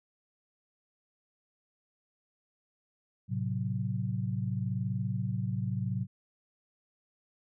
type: chord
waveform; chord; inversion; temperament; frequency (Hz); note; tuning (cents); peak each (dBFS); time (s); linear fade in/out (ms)
sine; F# diminished; first; equal; 110 / 130.81 / 185; A2 / C3 / F#3; 0 / 0 / 0; -33 / -34 / -35; 3.28-6.07; 50
effects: none